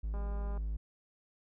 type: tone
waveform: triangle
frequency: 53 Hz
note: G#1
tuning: 36 cents sharp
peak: -31 dBFS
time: 0.03-0.77 s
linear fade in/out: 10 ms
type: click train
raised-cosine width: 1 ms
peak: -36 dBFS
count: 89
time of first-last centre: 0.14-0.576 s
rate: 202 Hz
effects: none